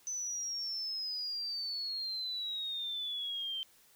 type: exponential sweep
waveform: sine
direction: down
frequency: 6090 to 3112 Hz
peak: -35 dBFS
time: 0.07-3.63 s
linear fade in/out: 0 ms
effects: white hiss -64 dBFS RMS until 3.95 s